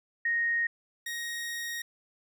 sine / sawtooth tone pair in turn, 1864.7 / 1875.1 Hz, A#6 / A#6, 0 / +10 cents, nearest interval unison, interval 10 cents, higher second, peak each -25 / -30 dBFS, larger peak first, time 0.25-0.67 / 1.06-1.82 s, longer second, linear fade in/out 5 ms, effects none

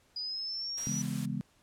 sine exponential sweep, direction up, 4908 to 5920 Hz, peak -34 dBFS, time 0.16-1.02 s, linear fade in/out 5 ms
white noise, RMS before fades -45 dBFS, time 0.77-1.26 s, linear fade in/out 10 ms
sine chord, C# minor seventh, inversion none, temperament just, 138.59 / 166.31 / 207.9 / 249.5 Hz, C#3 / E3 / G#3 / B3, 0 / +16 / +2 / +18 cents, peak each -37 / -38 / -36 / -39 dBFS, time 0.87-1.41 s, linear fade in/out 0 ms
effects pink hiss -67 dBFS RMS until 1.62 s + low-pass 11000 Hz 12 dB/octave

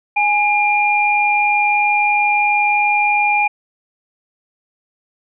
sine tone pair together, 830.6 / 2399 Hz, G#5 / D7, 0 / +36 cents, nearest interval octave + tritone, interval 1836 cents, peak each -15 dBFS, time 0.16-3.48 s, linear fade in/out 10 ms, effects none

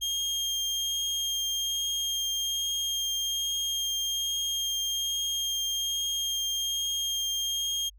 30% pulse tone with vibrato, 3219 Hz, G7, 45 cents sharp, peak -25 dBFS, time 0.01-7.9 s, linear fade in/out 20 ms, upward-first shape triangle, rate 1.2 Hz, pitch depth 10 cents each way, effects added 49 Hz sine -51 dBFS peak until 7.98 s

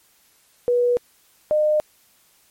sine tone pair in turn, 486.5 / 608.2 Hz, B4 / D#5, -26 / -40 cents, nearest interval major third, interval 386 cents, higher second, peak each -15 dBFS, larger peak neither, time 0.68-0.97 / 1.51-1.8 s, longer neither, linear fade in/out 0 ms, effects white hiss -58 dBFS RMS until 2.5 s + MP3 64 kbps

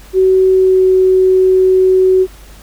sine tone with pitch glide, 376.6 to 374.2 Hz, F#4 to F#4, +31 to +20 cents, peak -6 dBFS, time 0.13-2.27 s, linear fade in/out 50 ms, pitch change -11 cents, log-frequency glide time 0.53-0.83 s, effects added 50 Hz sine -35 dBFS peak until 2.62 s + pink hiss -41 dBFS RMS until 2.62 s

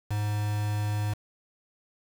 triangle tone with quantisation, 104.6 Hz, G#2, 13 cents sharp, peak -24 dBFS, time 0.1-1.14 s, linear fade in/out 10 ms, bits 6, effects none

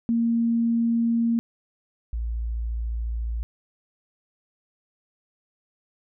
sine tone pair in turn, 231.8 / 57.1 Hz, A#3 / A#1, -10 / -35 cents, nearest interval 2 octaves, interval 2425 cents, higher first, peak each -19 / -25 dBFS, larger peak first, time 0.09-1.39 / 2.13-3.43 s, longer neither, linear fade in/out 0 ms, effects none

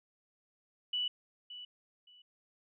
sine tone with echo, 2960 Hz, F#7, in tune, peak -31 dBFS, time 0.93-1.08 s, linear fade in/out 5 ms, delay 570 ms, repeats 2, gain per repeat -13 dB, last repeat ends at 2.22 s, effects none

